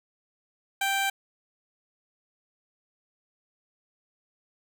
15% pulse tone, 784 Hz, G5, in tune, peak -18 dBFS, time 0.81-1.1 s, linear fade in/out 5 ms, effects none

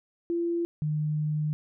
sine tone pair in turn, 341 / 151.9 Hz, F4 / D#3, -41 / -41 cents, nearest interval octave + major second, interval 1400 cents, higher first, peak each -25 dBFS, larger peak neither, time 0.3-0.65 / 0.82-1.53 s, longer second, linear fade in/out 0 ms, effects none

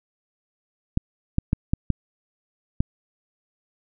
clicks, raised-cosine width 5 ms, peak -7 dBFS, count 6, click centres 0.974 / 1.384 / 1.531 / 1.735 / 1.903 / 2.805 s, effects none

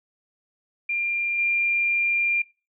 sine tone with level steps, 2391 Hz, D7, 30 cents sharp, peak -23 / -20 dBFS, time 0.89-2.42 s, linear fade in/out 5 ms, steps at 1.38 s, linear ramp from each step 10 ms, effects noise-tail reverb RT60 0.3 s tail -21 dB re dry

